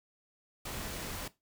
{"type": "noise", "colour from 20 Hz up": "pink", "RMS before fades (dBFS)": -40, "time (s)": [0.65, 1.28], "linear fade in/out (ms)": 5, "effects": ["noise-tail reverb RT60 0.2 s tail -17 dB re dry"]}